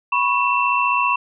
sine tone cluster, 984 / 1099 / 2684 Hz, B5 / C#6 / E7, -7 / -15 / +31 cents, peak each -20 dBFS, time 0.12-1.16 s, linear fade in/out 5 ms, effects none

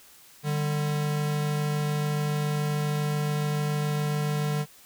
square tone pair together, 148.88 / 196 Hz, D3 / G3, +24 / 0 cents, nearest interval perfect fourth, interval 476 cents, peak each -26 / -35 dBFS, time 0.43-4.66 s, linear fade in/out 50 ms, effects white hiss -53 dBFS RMS until 4.85 s

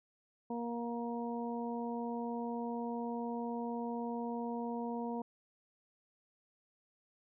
harmonic tone, 235.8 Hz, A#3, 20 cents sharp, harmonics 1 / 2 / 3 / 4, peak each -38 / -42 / -45 / -44 dBFS, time 0.5-5.22 s, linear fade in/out 5 ms, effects none

